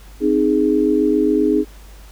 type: chord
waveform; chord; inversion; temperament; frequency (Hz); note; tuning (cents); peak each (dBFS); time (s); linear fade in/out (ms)
sine; Ab major; first; equal with one note detuned; 261.6 / 309.2 / 415.3; C4 / Eb4 / Ab4; 0 / -11 / 0; -19 / -16 / -17; 0.2-1.65; 50
effects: added 50 Hz sine -38 dBFS peak until 2.11 s + pink hiss -47 dBFS RMS until 2.11 s